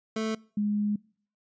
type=tone pair in turn; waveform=25% pulse / sine; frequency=220 / 207.7 Hz; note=A3 / G#3; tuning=0 / 0 cents; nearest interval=minor second; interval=100 cents; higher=first; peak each=-24 dBFS; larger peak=neither; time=0.16-0.35 / 0.57-0.96 s; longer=second; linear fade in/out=5 ms; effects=noise-tail reverb RT60 0.5 s tail -24 dB re dry + resampled to 16000 Hz